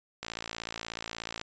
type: click train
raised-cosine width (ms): 0.2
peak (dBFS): -18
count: 68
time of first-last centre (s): 0.23-1.414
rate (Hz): 56.6
effects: resampled to 16000 Hz